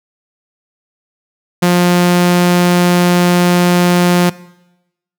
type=tone; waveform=sawtooth; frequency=176.8 Hz; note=F3; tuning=22 cents sharp; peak=-4 dBFS; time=1.62-4.3 s; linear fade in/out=10 ms; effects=noise-tail reverb RT60 0.9 s tail -20 dB re dry